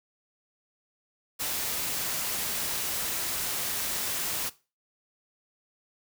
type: noise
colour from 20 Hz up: white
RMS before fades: -31 dBFS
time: 1.39-4.5 s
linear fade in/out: 20 ms
effects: noise-tail reverb RT60 0.3 s tail -18 dB re dry